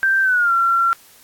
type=tone with pitch glide; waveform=sine; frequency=1568 to 1365 Hz; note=G6 to F6; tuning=0 to -40 cents; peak=-13 dBFS; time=0.03-0.93 s; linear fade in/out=0 ms; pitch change=-240 cents; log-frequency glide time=0.22-0.52 s; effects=white hiss -48 dBFS RMS until 1.23 s + AAC 64 kbps